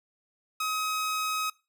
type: tone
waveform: sawtooth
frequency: 1268 Hz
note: D#6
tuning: 32 cents sharp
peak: -24 dBFS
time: 0.6-1.5 s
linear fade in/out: 5 ms
effects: noise-tail reverb RT60 0.3 s tail -23 dB re dry